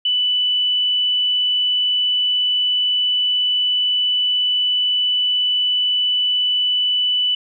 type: tone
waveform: sine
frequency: 2981 Hz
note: F#7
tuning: 12 cents sharp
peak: -15 dBFS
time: 0.05-7.35 s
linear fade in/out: 5 ms
effects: none